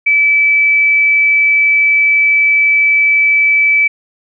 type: tone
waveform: sine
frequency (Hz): 2306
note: D7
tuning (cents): -32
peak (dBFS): -7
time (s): 0.06-3.88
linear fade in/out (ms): 10
effects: none